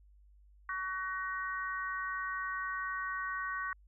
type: harmonic tone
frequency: 375.9 Hz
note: F#4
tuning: 27 cents sharp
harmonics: 3 / 4 / 5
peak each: -38 / -39 / -40 dBFS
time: 0.69-3.73 s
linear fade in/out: 2 ms
effects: added 50 Hz sine -58 dBFS peak until 3.87 s

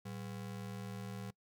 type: ring-modulated tone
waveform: square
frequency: 151.9 Hz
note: D#3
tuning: 41 cents flat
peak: -40 dBFS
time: 0.05-1.31 s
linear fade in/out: 10 ms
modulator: 39.8 Hz
effects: noise-tail reverb RT60 0.1 s tail -24 dB re dry

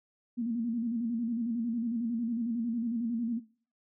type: tone with vibrato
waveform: sine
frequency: 233.1 Hz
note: A#3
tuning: in tune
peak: -29 dBFS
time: 0.37-3.4 s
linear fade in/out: 20 ms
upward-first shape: square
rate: 11 Hz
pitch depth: 60 cents each way
effects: noise-tail reverb RT60 0.4 s tail -18 dB re dry

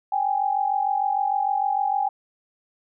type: tone pair together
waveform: sine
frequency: 784 / 830.6 Hz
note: G5 / G#5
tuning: 0 / 0 cents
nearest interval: minor second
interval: 100 cents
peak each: -23 dBFS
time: 0.12-2.09 s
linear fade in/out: 5 ms
effects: none

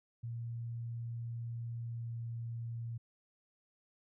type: tone with pitch glide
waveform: sine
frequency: 117 to 116.33 Hz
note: A#2 to A#2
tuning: +7 to -3 cents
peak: -38 dBFS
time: 0.23-2.98 s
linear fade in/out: 10 ms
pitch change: -10 cents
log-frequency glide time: 1.83-2.15 s
effects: none

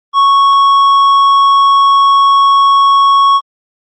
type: tone with tanh clipping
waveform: triangle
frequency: 1107 Hz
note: C#6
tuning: 3 cents flat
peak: -6 dBFS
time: 0.13-3.41 s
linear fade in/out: 50 ms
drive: 11 dB
effects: Opus 32 kbps

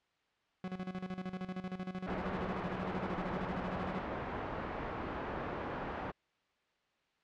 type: tone with tremolo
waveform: 40% pulse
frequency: 185 Hz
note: F#3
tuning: in tune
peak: -36 dBFS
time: 0.64-4 s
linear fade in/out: 2 ms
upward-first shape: square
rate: 13 Hz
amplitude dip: 75%
type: low-pass noise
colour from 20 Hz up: white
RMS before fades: -40 dBFS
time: 2.06-6.12 s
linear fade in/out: 20 ms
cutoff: 1000 Hz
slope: 12 dB/octave
effects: white hiss -75 dBFS RMS until 7.23 s + low-pass 3000 Hz 12 dB/octave

